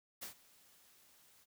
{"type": "noise with ADSR envelope", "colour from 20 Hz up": "white", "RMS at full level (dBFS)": -44, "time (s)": [0.21, 1.46], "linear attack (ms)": 18, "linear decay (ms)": 110, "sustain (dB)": -22, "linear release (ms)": 36, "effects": []}